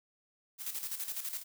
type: noise with tremolo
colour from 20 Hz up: blue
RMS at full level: -37 dBFS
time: 0.58-1.44 s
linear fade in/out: 50 ms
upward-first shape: square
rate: 12 Hz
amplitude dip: 60%
effects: none